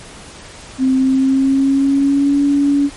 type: tone with pitch glide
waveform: sine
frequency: 261.6 to 283.6 Hz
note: C4 to C#4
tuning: 0 to +40 cents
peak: -10 dBFS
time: 0.78-2.9 s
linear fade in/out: 50 ms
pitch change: +140 cents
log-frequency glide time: 0.94-2.4 s
effects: pink hiss -36 dBFS RMS until 2.96 s + MP3 48 kbps